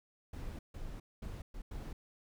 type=noise bursts at uneven times; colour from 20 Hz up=brown; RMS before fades=-43 dBFS; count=5; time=0.33-0.59 / 0.74-1 / 1.22-1.42 / 1.54-1.62 / 1.71-1.93 s; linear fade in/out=5 ms; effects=none